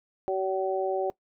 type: harmonic tone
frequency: 190 Hz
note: F#3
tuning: 46 cents sharp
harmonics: 2 / 3 / 4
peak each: -28 / -30 / -31 dBFS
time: 0.28-1.1 s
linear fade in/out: 0 ms
effects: noise-tail reverb RT60 0.1 s tail -20 dB re dry